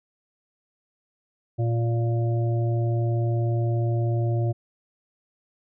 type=harmonic tone; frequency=116.54 Hz; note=A#2; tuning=in tune; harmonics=1 / 3 / 5 / 6; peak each=-21 / -31 / -35 / -37 dBFS; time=1.58-4.53 s; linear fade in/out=20 ms; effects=none